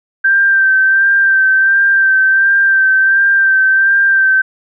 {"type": "tone with vibrato", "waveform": "sine", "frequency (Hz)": 1568, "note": "G6", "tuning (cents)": 0, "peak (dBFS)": -7, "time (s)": [0.24, 4.42], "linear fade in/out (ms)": 10, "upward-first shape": "sine", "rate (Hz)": 1.4, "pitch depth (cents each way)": 25, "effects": []}